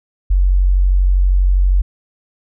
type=tone; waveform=sine; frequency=46.25 Hz; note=F#1; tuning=in tune; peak=-9 dBFS; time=0.3-1.82 s; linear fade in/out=10 ms; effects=none